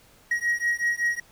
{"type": "beating tone pair", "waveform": "triangle", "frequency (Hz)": [1893, 1898.3], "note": ["A#6", "A#6"], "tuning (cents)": [26, 31], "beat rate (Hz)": 5.3, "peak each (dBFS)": -24, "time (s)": [0.31, 1.2], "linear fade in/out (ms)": 5, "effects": ["pink hiss -56 dBFS RMS until 1.31 s"]}